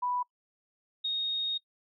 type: tone pair in turn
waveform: sine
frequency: 987 / 3726 Hz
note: B5 / A#7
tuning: -1 / -2 cents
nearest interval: octave + major seventh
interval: 2299 cents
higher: second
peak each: -28 dBFS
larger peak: neither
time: 0.02-0.23 / 1.04-1.58 s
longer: second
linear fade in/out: 10 ms
effects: noise-tail reverb RT60 0.1 s tail -24 dB re dry